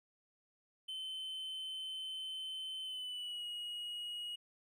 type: tone with pitch glide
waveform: triangle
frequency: 3067 to 2895 Hz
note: G7 to F#7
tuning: -38 to -38 cents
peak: -39 dBFS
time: 0.88-4.36 s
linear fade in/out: 10 ms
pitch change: -100 cents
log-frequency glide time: 2.83-3.45 s
effects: none